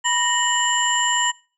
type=tone cluster; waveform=sine; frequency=980 / 1857 / 2961 / 7310 Hz; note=B5 / A#6 / F#7 / A#8; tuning=-14 / -7 / +1 / -35 cents; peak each=-23 dBFS; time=0.04-1.32 s; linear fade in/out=20 ms; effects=noise-tail reverb RT60 0.4 s tail -23 dB re dry